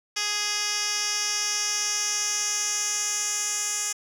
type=tone with band-pass filter sweep; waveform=10% pulse; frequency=415.1 Hz; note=G#4; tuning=1 cent flat; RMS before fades=-27 dBFS; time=0.16-3.93 s; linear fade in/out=10 ms; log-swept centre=4700 to 7400 Hz; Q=2.7; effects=none